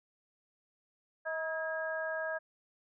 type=harmonic tone with a mistuned harmonic; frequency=318.3 Hz; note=D#4; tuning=39 cents sharp; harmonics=2 / 3 / 4 / 5; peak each=-36 / -45 / -46 / -37 dBFS; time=1.25-2.39 s; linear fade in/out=20 ms; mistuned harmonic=5; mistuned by=+43 cents; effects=none